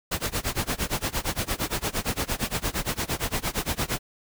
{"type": "noise with tremolo", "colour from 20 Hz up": "pink", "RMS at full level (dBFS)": -25, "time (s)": [0.11, 3.99], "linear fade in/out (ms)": 10, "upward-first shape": "sine", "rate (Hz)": 8.7, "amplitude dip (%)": 95, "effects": []}